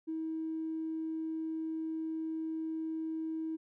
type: tone with tanh clipping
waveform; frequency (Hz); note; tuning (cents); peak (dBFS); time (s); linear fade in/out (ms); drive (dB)
triangle; 320.1; D#4; +49; -34; 0.07-3.57; 20; 4
effects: none